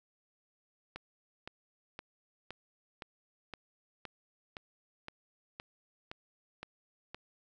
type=click train; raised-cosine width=0.3 ms; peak=-26 dBFS; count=13; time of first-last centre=0.96-7.146 s; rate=1.94 Hz; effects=none